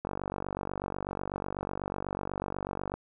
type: click train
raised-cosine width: 1 ms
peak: -19 dBFS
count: 140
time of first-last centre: 0.05-2.94 s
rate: 48.1 Hz
effects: none